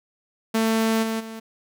sawtooth tone with level steps, 223.2 Hz, A3, 25 cents sharp, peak -15 / -20 / -30 dBFS, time 0.54-1.4 s, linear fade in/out 10 ms, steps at 1.02 / 1.19 s, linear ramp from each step 20 ms, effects none

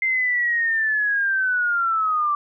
sine linear sweep, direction down, 2093 to 1164 Hz, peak -18 dBFS, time 0.02-2.35 s, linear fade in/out 2 ms, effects none

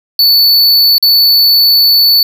square tone with dropouts, 4471 Hz, C#8, 14 cents sharp, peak -5 dBFS, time 0.19-2.23 s, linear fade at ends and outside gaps 2 ms, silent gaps 0.982-1.026 s, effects none

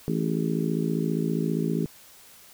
harmonic tone with a mistuned harmonic, 55 Hz, A1, in tune, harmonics 3 / 4 / 5 / 6 / 7 / 8, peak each -27 / -29 / -31 / -33 / -34 / -35 dBFS, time 0.08-1.86 s, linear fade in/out 0 ms, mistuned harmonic 8, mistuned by -70 cents, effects white hiss -51 dBFS RMS until 2.53 s

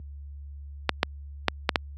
clicks, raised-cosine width 0.3 ms, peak -3 dBFS, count 5, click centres 0.893 / 1.031 / 1.483 / 1.692 / 1.758 s, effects added 71 Hz sine -25 dBFS peak until 1.97 s + high-pass 150 Hz 12 dB/octave

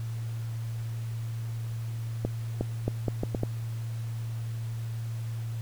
accelerating click train, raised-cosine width 2 ms, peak -14 dBFS, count 7, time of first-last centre 2.25-3.434 s, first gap 360 ms, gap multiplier 0.75, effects added 114 Hz sine -31 dBFS peak until 5.61 s + pink hiss -51 dBFS RMS until 5.61 s

